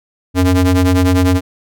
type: ring-modulated tone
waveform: square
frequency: 92.5 Hz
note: F#2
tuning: in tune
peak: -7 dBFS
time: 0.34-1.41 s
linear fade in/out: 50 ms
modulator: 180 Hz
effects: none